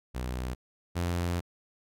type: tone pair in turn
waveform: sawtooth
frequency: 62.5 / 87.1 Hz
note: B1 / F2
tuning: +21 / -4 cents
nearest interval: tritone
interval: 575 cents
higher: second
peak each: -28 / -24 dBFS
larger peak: second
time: 0.14-0.55 / 0.95-1.41 s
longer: second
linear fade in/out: 20 ms
effects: AAC 64 kbps